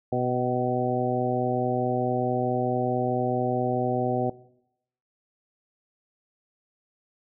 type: harmonic tone with a mistuned harmonic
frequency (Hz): 124.6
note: B2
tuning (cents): +16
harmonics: 1 / 2 / 3 / 4 / 5 / 6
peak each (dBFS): -30 / -30 / -30 / -30 / -30 / -30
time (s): 0.12-4.3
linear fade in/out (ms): 5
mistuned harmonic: 6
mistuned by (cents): +21
effects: noise-tail reverb RT60 0.8 s tail -20 dB re dry